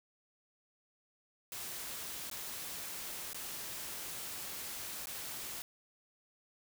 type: noise with dropouts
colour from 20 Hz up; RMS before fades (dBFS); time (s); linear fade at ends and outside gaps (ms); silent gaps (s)
white; -43; 1.52-5.62; 1; 2.3-2.313 / 3.332-3.345 / 5.058-5.07
effects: none